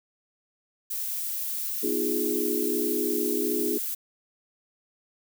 violet noise, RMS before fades -31 dBFS, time 0.9-3.95 s, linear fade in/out 10 ms
sine chord, F half-diminished seventh, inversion second, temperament equal with one note detuned, 246.9 / 311.1 / 352.5 / 415.3 Hz, Cb4 / Eb4 / F4 / Ab4, 0 / 0 / +16 / 0 cents, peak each -33 / -31 / -31 / -29 dBFS, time 1.83-3.78 s, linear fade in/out 5 ms
effects none

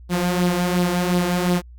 sawtooth tone with flanger, 177.8 Hz, F3, 31 cents sharp, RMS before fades -20 dBFS, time 0.09-1.62 s, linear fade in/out 50 ms, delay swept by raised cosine 0.21 to 4.41 ms, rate 2.8 Hz, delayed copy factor +0.5, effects added 60 Hz sine -39 dBFS peak until 1.78 s + Opus 48 kbps

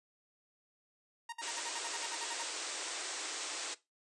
sawtooth tone bursts, 932.3 Hz, A#5, in tune, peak -36 dBFS, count 13, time 1.29-2.429 s, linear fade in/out 5 ms, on 35 ms, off 57 ms
white band-pass noise, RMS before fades -41 dBFS, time 1.41-3.75 s, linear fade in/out 20 ms, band 290 to 8700 Hz, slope 96 dB/octave
effects noise-tail reverb RT60 0.2 s tail -17 dB re dry + resampled to 24000 Hz

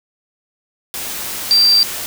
sine tone in noise, 4699 Hz, D8, in tune, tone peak -8 dBFS, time 1.51-1.83 s, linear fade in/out 0 ms, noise white, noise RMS -25 dBFS, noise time 0.94-2.06 s, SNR +14 dB, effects none

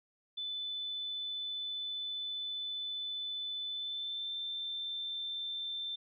sine tone with pitch glide, 3505 to 3558 Hz, A7 to A7, -7 to +19 cents, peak -36 dBFS, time 0.37-5.96 s, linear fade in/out 10 ms, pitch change +26 cents, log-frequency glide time 3.67-4.34 s, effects none

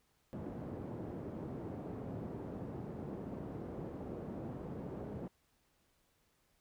pink band-pass noise, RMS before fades -44 dBFS, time 0.33-5.28 s, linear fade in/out 0 ms, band 120 to 480 Hz, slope 12 dB/octave, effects pink hiss -75 dBFS RMS until 6.6 s

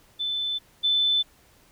sine tone pair in turn, 3519 / 3519 Hz, A7 / A7, 0 / 0 cents, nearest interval unison, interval 0 cents, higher neither, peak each -25 / -19 dBFS, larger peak second, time 0.19-0.59 / 0.83-1.23 s, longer neither, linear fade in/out 20 ms, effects pink hiss -58 dBFS RMS until 1.71 s

